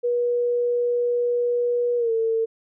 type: tone with pitch glide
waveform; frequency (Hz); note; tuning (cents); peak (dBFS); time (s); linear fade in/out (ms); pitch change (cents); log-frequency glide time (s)
sine; 483 to 450.7; B4 to A4; -39 to +42; -19; 0.03-2.46; 20; -119; 1.97-2.12
effects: none

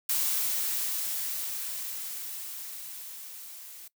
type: noise with level ramp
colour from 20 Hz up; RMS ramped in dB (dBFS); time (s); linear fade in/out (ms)
blue; -27 to -46; 0.09-3.88; 5
effects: noise-tail reverb RT60 0.1 s tail -20 dB re dry

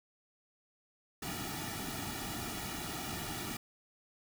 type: noise with comb filter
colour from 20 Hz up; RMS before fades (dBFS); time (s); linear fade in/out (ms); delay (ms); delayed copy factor
pink; -40; 1.22-3.57; 5; 1.9; -0.8
effects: none

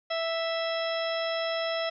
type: harmonic tone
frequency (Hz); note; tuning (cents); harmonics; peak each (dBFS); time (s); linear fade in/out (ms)
659.3; E5; 0; 1 / 2 / 3 / 4 / 5 / 6 / 8; -29 / -37 / -37 / -41 / -38 / -42 / -39; 0.1-1.9; 10
effects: none

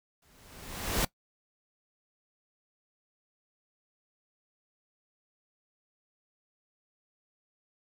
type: noise with exponential growth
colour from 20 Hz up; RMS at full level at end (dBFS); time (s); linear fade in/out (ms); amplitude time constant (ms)
pink; -26; 0.22-1.05; 5; 180
effects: noise-tail reverb RT60 0.1 s tail -20 dB re dry

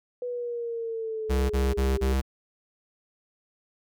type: exponential sweep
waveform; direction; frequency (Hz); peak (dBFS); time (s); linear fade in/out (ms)
sine; down; 493.9 to 391.6; -29; 0.22-2.13; 2
type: tone bursts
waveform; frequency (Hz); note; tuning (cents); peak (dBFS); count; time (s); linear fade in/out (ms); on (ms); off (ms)
square; 66.5; C2; +29; -23; 4; 1.29-2.217; 20; 210; 29
effects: none

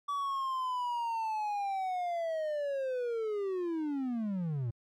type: linear sweep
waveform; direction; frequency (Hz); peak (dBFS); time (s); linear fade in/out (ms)
triangle; down; 1150 to 110.2; -29; 0.08-4.71; 10
effects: MP3 64 kbps

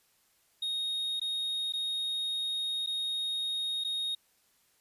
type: tone with dropouts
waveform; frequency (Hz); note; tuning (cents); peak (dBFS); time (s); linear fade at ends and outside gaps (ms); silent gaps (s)
triangle; 3729; A#7; 0; -29; 0.62-4.15; 5; 1.198-1.214 / 1.724-1.735 / 2.863-2.871 / 3.839-3.846
effects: white hiss -69 dBFS RMS until 4.8 s + resampled to 32000 Hz

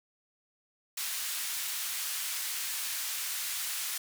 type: band-pass noise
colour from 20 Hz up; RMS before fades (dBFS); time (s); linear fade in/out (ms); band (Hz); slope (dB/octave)
white; -35; 0.97-3.98; 5; 1400 to 16000; 12
effects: none

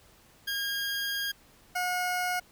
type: tone pair in turn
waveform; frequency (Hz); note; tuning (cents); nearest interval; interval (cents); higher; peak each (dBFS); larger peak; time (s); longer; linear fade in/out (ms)
20% pulse; 1623 / 723; G#6 / F#5; -40 / -40; octave + major second; 1400; first; -25 / -23; second; 0.47-1.32 / 1.75-2.4; first; 10
effects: pink hiss -59 dBFS RMS until 2.51 s

